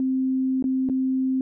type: tone with dropouts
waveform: sine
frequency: 261.6 Hz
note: C4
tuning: in tune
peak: -20 dBFS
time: 0-1.41 s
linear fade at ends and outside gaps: 1 ms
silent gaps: 0.625-0.641 / 0.889-0.897 s
effects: none